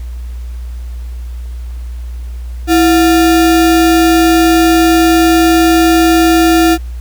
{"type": "tone with sample-and-hold", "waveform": "sine", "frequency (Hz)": 329.6, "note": "E4", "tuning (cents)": 0, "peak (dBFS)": -5, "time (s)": [2.67, 6.78], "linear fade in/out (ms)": 50, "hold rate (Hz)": 1050, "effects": ["added 60 Hz sine -20 dBFS peak until 7 s", "pink hiss -44 dBFS RMS until 7 s"]}